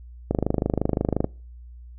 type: click train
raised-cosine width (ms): 2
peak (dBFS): -8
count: 25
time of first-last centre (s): 0.31-1.244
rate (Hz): 25.7
effects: noise-tail reverb RT60 0.4 s tail -25 dB re dry + added 60 Hz sine -40 dBFS peak until 1.98 s